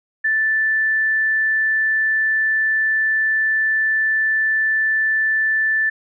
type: tone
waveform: sine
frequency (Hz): 1760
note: A6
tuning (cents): 0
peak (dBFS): -15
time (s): 0.24-5.9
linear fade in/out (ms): 10
effects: none